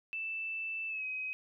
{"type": "tone with pitch glide", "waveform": "sine", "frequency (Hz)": [2647, 2529], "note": ["E7", "D#7"], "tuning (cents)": [7, 28], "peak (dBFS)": -35, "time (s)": [0.13, 1.33], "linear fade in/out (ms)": 0, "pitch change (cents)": -79, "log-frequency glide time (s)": [0.88, 1.05], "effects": []}